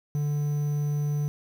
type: tone with quantisation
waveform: triangle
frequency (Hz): 146.83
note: D3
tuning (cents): 0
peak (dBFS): -22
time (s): 0.15-1.28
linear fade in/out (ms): 0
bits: 8
effects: none